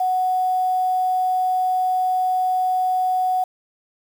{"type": "tone with quantisation", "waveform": "sine", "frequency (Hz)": 740, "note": "F#5", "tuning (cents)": 0, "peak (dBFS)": -17, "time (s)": [0, 3.44], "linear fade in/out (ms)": 5, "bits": 7, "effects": []}